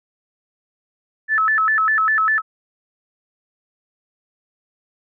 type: tone with vibrato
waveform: sine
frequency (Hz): 1506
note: F#6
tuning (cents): +30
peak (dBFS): -14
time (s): 1.28-2.42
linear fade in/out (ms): 50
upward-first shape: square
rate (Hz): 5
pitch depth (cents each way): 260
effects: none